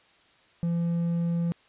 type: tone with hard clipping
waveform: sine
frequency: 170 Hz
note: F3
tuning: 46 cents flat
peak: -25 dBFS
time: 0.63-1.52 s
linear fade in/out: 0 ms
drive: 3 dB
effects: white hiss -60 dBFS RMS until 1.68 s + resampled to 8000 Hz